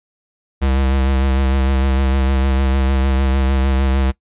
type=tone with vibrato; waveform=square; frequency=66.7 Hz; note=C2; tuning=34 cents sharp; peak=-14 dBFS; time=0.61-4.12 s; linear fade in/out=20 ms; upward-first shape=sine; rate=6.6 Hz; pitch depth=37 cents each way; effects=noise-tail reverb RT60 0.1 s tail -21 dB re dry + resampled to 8000 Hz